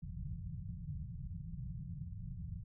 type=low-pass noise; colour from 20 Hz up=white; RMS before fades=-44 dBFS; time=0.02-2.64 s; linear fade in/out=5 ms; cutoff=180 Hz; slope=96 dB/octave; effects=none